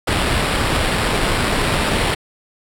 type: noise with sample-and-hold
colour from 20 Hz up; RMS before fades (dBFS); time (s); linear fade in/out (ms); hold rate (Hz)
pink; -18; 0.07-2.15; 10; 6300
effects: low-pass 12000 Hz 12 dB/octave